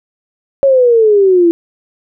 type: exponential sweep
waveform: sine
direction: down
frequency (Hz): 558 to 332.5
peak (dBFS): -5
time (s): 0.63-1.51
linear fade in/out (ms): 0
effects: none